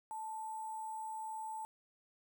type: tone with sample-and-hold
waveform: sine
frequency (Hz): 879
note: A5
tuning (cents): -2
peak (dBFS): -40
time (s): 0.11-1.65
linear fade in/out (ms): 0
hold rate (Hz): 8820
effects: none